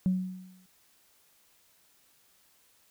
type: tone with exponential decay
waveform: sine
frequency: 185 Hz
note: F#3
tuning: in tune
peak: -20 dBFS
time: 0.06-0.66 s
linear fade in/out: 0 ms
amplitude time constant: 130 ms
effects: tanh soft clip ceiling -18 dBFS + white hiss -65 dBFS RMS until 2.9 s